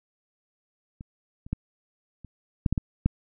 clicks, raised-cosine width 5 ms, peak -27 / -30 / -14 / -30 / -9 / -11 / -13 / -8 dBFS, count 8, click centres 1.009 / 1.465 / 1.53 / 2.247 / 2.662 / 2.726 / 2.778 / 3.06 s, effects none

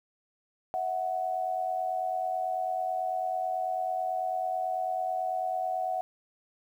sine tone pair together, 650.9 / 740 Hz, E5 / F#5, -22 / 0 cents, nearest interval major second, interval 222 cents, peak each -34 / -29 dBFS, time 0.74-6.01 s, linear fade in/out 0 ms, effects 10-bit

